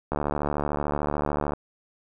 click train, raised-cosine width 1 ms, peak -12 dBFS, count 105, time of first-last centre 0.12-1.535 s, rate 73.5 Hz, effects none

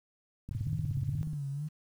click train, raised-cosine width 5 ms, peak -29 dBFS, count 15, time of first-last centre 0.49-1.333 s, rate 16.6 Hz
sine chord, F# diminished, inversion none, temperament equal, 92.5 / 110 / 130.81 Hz, F#2 / A2 / C3, 0 / 0 / 0 cents, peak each -38 / -36 / -40 dBFS, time 0.51-1.23 s, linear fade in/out 0 ms
sine tone with vibrato, 146.83 Hz, D3, in tune, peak -33 dBFS, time 0.65-1.69 s, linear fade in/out 20 ms, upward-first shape sine, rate 2.1 Hz, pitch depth 110 cents each way
effects 10-bit

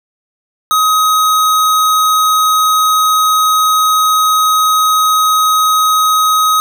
square tone, 1263 Hz, D#6, 26 cents sharp, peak -9 dBFS, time 0.71-6.6 s, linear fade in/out 0 ms, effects none

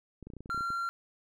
clicks, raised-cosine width 3 ms, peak -32 dBFS, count 12, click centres 0.227 / 0.27 / 0.302 / 0.336 / 0.367 / 0.406 / 0.459 / 0.494 / 0.546 / 0.577 / 0.608 / 0.704 s
triangle tone, 1375 Hz, F6, 27 cents flat, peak -29 dBFS, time 0.5-0.89 s, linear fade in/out 0 ms
effects none

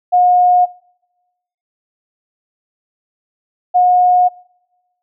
sine tone pair in turn, 720 / 722.7 Hz, F#5 / F#5, -47 / -41 cents, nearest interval unison, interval 6 cents, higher second, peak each -7 dBFS, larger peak neither, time 0.12-0.66 / 3.74-4.29 s, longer second, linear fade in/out 20 ms, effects noise-tail reverb RT60 1.0 s tail -24 dB re dry

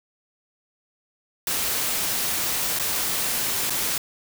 white noise with dropouts, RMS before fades -25 dBFS, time 1.47-3.98 s, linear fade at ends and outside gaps 2 ms, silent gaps 2.789-2.796 / 3.698-3.704 s, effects none

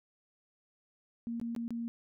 sine tone with dropouts, 233.1 Hz, A#3, in tune, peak -34 dBFS, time 1.27-1.88 s, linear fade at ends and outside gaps 0 ms, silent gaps 1.399-1.414 / 1.55-1.563 / 1.68-1.706 s, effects none

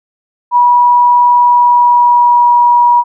sine tone with pitch glide, 971 to 962.6 Hz, B5 to B5, -30 to -45 cents, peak -4 dBFS, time 0.51-3.04 s, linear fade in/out 50 ms, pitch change -15 cents, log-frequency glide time 1.37-2.52 s, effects none

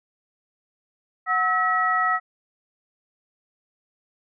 sine tone cluster, 735 / 1296 / 1922 Hz, F#5 / E6 / B6, -12 / -30 / -48 cents, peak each -26 / -21 / -24 dBFS, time 1.26-2.2 s, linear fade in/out 50 ms, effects none

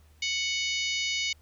harmonic tone with a mistuned harmonic, 740 Hz, F#5, in tune, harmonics 3 / 4 / 5 / 6 / 7 / 8 / 9, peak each -31 / -33 / -35 / -37 / -38 / -39 / -40 dBFS, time 0.22-1.33 s, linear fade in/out 5 ms, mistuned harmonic 7, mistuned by -64 cents, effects added 76 Hz sine -55 dBFS peak until 1.41 s + pink hiss -65 dBFS RMS until 1.41 s

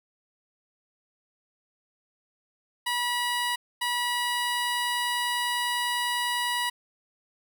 15% pulse tone bursts at uneven times, 970 Hz, B5, 31 cents flat, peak -19 dBFS, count 2, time 2.86-3.56 / 3.81-6.7 s, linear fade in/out 10 ms, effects none

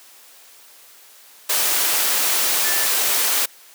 sine tone in noise, 1754 Hz, A6, 6 cents flat, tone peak -28 dBFS, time 2.64-2.86 s, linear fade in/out 10 ms, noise white, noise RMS -19 dBFS, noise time 1.49-3.46 s, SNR -12 dB, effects white hiss -47 dBFS RMS until 3.74 s + high-pass 400 Hz 12 dB/octave

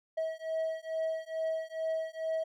triangle beating tone pair, 642 / 644.3 Hz, E5 / E5, -46 / -40 cents, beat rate 2.3 Hz, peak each -33 / -33 dBFS, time 0.17-2.44 s, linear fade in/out 10 ms, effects none

